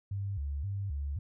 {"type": "tone with vibrato", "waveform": "sine", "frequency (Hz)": 83.9, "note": "E2", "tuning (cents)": 31, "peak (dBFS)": -32, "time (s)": [0.11, 1.19], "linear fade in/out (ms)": 5, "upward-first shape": "square", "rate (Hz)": 1.9, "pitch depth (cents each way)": 290, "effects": []}